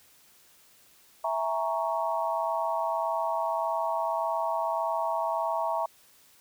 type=chord; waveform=sine; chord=A# half-diminished seventh; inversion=second; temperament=equal; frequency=659.3 / 830.6 / 932.3 / 1108.7 Hz; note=E5 / G#5 / A#5 / C#6; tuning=0 / 0 / 0 / 0 cents; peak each=-30 / -35 / -30 / -34 dBFS; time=1.24-5.86 s; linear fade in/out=5 ms; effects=white hiss -59 dBFS RMS until 6.4 s